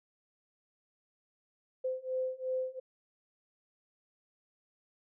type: beating tone pair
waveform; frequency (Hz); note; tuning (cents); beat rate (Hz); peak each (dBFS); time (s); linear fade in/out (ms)
sine; 514 / 516.8; C5 / C5; -31 / -21; 2.8; -36 / -35; 1.84-2.8; 10
effects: none